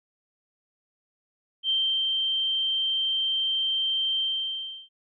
sine tone with ADSR envelope, 3137 Hz, G7, 1 cent sharp, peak -21 dBFS, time 1.63-4.89 s, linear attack 63 ms, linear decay 350 ms, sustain -2 dB, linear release 690 ms, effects none

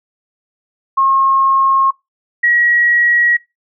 sine tone pair in turn, 1079 / 1909.8 Hz, C#6 / A#6, -47 / +41 cents, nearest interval minor seventh, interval 988 cents, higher second, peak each -9 dBFS, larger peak neither, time 0.97-1.91 / 2.43-3.37 s, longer neither, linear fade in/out 10 ms, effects noise-tail reverb RT60 0.2 s tail -21 dB re dry

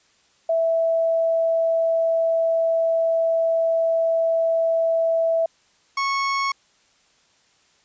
sine / 30% pulse tone pair in turn, 658 / 1101.8 Hz, E5 / C#6, -3 / -11 cents, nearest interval major sixth, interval 892 cents, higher second, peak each -17 / -18 dBFS, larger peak first, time 0.49-5.46 / 5.97-6.52 s, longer first, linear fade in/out 5 ms, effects white hiss -60 dBFS RMS until 7.84 s + resampled to 16000 Hz

